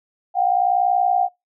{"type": "tone pair together", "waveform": "sine", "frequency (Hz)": [718, 778.6], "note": ["F5", "G5"], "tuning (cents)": [48, -12], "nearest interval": "minor second", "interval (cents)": 140, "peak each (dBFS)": [-18, -18], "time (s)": [0.34, 1.29], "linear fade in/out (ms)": 50, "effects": ["noise-tail reverb RT60 0.2 s tail -24 dB re dry"]}